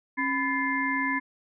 sine tone cluster, 271.5 / 999 / 1738 / 2101 Hz, C#4 / B5 / A6 / C7, -36 / +20 / -22 / +7 cents, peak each -30 dBFS, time 0.17-1.2 s, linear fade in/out 20 ms, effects none

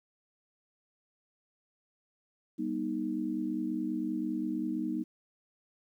sine chord, G augmented, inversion none, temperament equal with one note detuned, 196 / 241.6 / 311.1 Hz, G3 / B3 / D#4, 0 / -38 / 0 cents, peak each -38 / -35 / -33 dBFS, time 2.58-5.04 s, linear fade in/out 20 ms, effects 11-bit

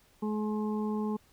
harmonic tone, 212.7 Hz, G#3, 42 cents sharp, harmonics 1 / 2 / 4 / 5, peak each -30 / -36 / -42 / -44 dBFS, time 0.22-1.17 s, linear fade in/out 10 ms, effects pink hiss -64 dBFS RMS until 1.32 s

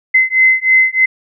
sine beating tone pair, 2052 / 2055.2 Hz, C7 / C7, -34 / -32 cents, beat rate 3.2 Hz, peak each -11 dBFS, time 0.14-1.06 s, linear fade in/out 10 ms, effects none

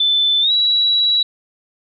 sine tone with pitch glide, 3520 to 3906 Hz, A7 to B7, 0 to -20 cents, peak -12 dBFS, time 0-1.23 s, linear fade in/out 5 ms, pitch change +180 cents, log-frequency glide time 0.41-0.52 s, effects none

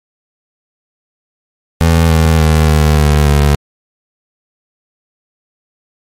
25% pulse tone with pitch steps, 82.41 / 80.3 / 78.24 / 76.23 / 74.27 / 72.37 Hz, E2 / E2 / D#2 / D#2 / D2 / D2, 0 / -45 / +10 / -35 / +20 / -25 cents, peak -3 dBFS, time 1.81-3.55 s, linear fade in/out 0 ms, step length 290 ms, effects MP3 64 kbps

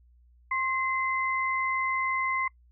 sine tone pair together, 1061.7 / 2057 Hz, C6 / C7, +25 / -30 cents, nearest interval major seventh, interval 1145 cents, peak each -28 dBFS, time 0.51-2.48 s, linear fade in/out 5 ms, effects noise-tail reverb RT60 0.1 s tail -25 dB re dry + added 60 Hz sine -56 dBFS peak until 2.71 s

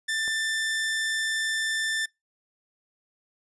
sawtooth tone, 1777 Hz, A6, 17 cents sharp, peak -22 dBFS, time 0.08-2.06 s, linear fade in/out 10 ms
click, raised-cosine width 1 ms, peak -29 dBFS, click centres 0.279 s
effects noise-tail reverb RT60 0.2 s tail -25 dB re dry + resampled to 24000 Hz

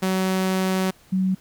sawtooth / sine tone pair in turn, 188 / 188 Hz, F#3 / F#3, +28 / +28 cents, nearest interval unison, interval 0 cents, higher neither, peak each -16 / -18 dBFS, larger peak first, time 0.02-0.91 / 1.12-1.35 s, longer first, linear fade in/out 10 ms, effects pink hiss -54 dBFS RMS until 1.4 s

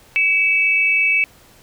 sine tone pair together, 2272 / 2627 Hz, C#7 / E7, +42 / -7 cents, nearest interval minor third, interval 251 cents, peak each -16 dBFS, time 0.16-1.24 s, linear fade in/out 0 ms, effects pink hiss -49 dBFS RMS until 1.62 s

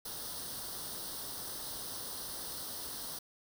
white noise with comb filter, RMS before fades -42 dBFS, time 0.05-3.19 s, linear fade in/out 5 ms, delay 0.21 ms, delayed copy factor +0.8, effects none

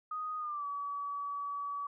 sine tone with pitch glide, 1244.5 to 1141.2 Hz, D#6 to C#6, 0 to +50 cents, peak -35 dBFS, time 0.11-1.87 s, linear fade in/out 5 ms, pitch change -150 cents, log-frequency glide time 0.38-0.66 s, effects none

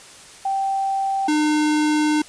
sine / square tone pair in turn, 780 / 303 Hz, G5 / D#4, -9 / -46 cents, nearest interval octave + major third, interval 1637 cents, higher first, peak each -19 / -17 dBFS, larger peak second, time 0.45-1.28 / 1.28-2.22 s, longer second, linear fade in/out 5 ms, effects white hiss -43 dBFS RMS until 2.28 s + resampled to 22050 Hz

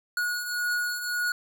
square beating tone pair, 1451 / 1452.8 Hz, F#6 / F#6, -34 / -32 cents, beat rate 1.8 Hz, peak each -35 / -28 dBFS, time 0.17-1.32 s, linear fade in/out 2 ms, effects none

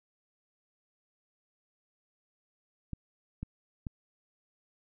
clicks, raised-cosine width 5 ms, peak -24 dBFS, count 3, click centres 2.933 / 3.43 / 3.868 s, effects none

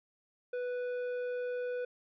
triangle tone with tanh clipping, 493.9 Hz, B4, in tune, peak -35 dBFS, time 0.53-1.85 s, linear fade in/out 5 ms, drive 13 dB, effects none

